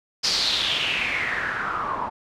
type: noise with low-pass filter sweep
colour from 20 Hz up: white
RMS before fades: -25 dBFS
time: 0.23-2.1 s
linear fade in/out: 20 ms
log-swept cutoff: 5100 to 930 Hz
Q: 5.5
effects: none